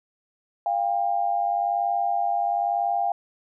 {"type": "tone pair together", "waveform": "sine", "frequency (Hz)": [698.5, 799.5], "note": ["F5", "G5"], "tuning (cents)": [0, 34], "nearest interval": "major second", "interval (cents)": 234, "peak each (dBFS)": -24, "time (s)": [0.66, 3.12], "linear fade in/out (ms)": 2, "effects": []}